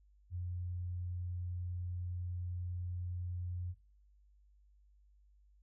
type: tone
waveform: sine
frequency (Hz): 89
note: F2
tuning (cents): +33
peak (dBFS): -37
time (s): 0.3-3.75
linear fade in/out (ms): 50
effects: noise-tail reverb RT60 0.5 s tail -22 dB re dry + added 50 Hz sine -63 dBFS peak until 5.62 s